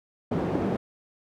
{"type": "band-pass noise", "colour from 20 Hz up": "white", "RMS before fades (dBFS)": -27, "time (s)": [0.31, 0.77], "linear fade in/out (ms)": 10, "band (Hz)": [120, 390], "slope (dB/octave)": 12, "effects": []}